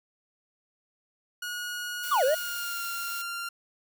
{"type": "tone with pitch glide", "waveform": "sawtooth", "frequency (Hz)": [1449, 1388.4], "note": ["F#6", "F6"], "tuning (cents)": [-37, -11], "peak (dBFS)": -29, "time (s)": [1.42, 3.49], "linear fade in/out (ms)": 5, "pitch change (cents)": -74, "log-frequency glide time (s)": [2.26, 2.82]}
{"type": "noise", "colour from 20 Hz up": "blue", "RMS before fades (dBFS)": -39, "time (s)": [2.03, 3.22], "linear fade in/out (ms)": 5}
{"type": "linear two-way sweep", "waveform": "triangle", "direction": "down then up", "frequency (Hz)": [1249, 493.9, 656], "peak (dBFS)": -19, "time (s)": [2.11, 2.35], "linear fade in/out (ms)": 10, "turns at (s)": 2.24}
{"effects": []}